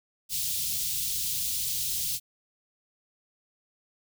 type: band-stop noise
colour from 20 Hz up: white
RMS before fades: -30 dBFS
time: 0.29-2.2 s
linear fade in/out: 50 ms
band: 160 to 3200 Hz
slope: 24 dB/octave
effects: none